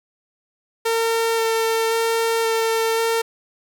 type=tone with vibrato; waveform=sawtooth; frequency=453.2 Hz; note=A#4; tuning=49 cents flat; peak=-14 dBFS; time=0.85-3.22 s; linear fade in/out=10 ms; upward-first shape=square; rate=0.94 Hz; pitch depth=9 cents each way; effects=none